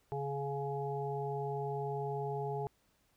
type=harmonic tone; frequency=140 Hz; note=C#3; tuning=18 cents sharp; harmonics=1 / 3 / 5 / 6; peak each=-39 / -38 / -44 / -41 dBFS; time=0.12-2.67 s; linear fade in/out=0 ms; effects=pink hiss -73 dBFS RMS until 3.16 s